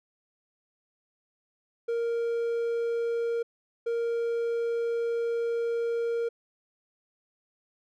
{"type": "tone bursts at uneven times", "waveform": "triangle", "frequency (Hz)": 466.2, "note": "A#4", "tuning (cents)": 0, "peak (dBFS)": -24, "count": 2, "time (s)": [[1.88, 3.43], [3.86, 6.29]], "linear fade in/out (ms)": 10, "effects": []}